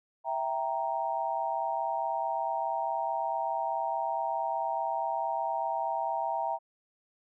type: chord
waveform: sine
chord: E diminished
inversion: none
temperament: equal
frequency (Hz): 659.3 / 784 / 932.3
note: E5 / G5 / Bb5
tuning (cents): 0 / 0 / 0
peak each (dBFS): -34 / -33 / -32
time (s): 0.24-6.59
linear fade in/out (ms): 50
effects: none